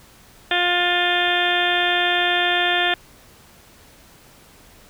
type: harmonic tone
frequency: 353.2 Hz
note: F4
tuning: 20 cents sharp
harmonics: 1 / 2 / 3 / 4 / 5 / 6 / 7 / 8 / 9 / 10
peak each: -27 / -23 / -34 / -27 / -22 / -32 / -27 / -31 / -26 / -25 dBFS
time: 0.51-2.94 s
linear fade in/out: 2 ms
effects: pink hiss -49 dBFS RMS until 4.89 s